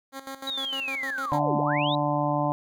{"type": "tone with tremolo", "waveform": "10% pulse", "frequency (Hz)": 269.7, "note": "C#4", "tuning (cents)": -47, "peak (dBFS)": -26, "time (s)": [0.12, 1.4], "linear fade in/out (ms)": 50, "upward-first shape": "square", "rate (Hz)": 6.6, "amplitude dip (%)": 75}
{"type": "linear two-way sweep", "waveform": "sine", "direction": "down then up", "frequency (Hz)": [3891, 184.7, 3891], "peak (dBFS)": -28, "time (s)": [0.47, 1.95], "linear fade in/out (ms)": 2, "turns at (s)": 1.57}
{"type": "harmonic tone", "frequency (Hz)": 146.83, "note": "D3", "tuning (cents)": 0, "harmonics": [1, 2, 4, 5, 6, 7], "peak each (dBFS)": [-29, -29, -29, -30, -30, -31], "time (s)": [1.32, 2.52], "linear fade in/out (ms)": 0}
{"effects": []}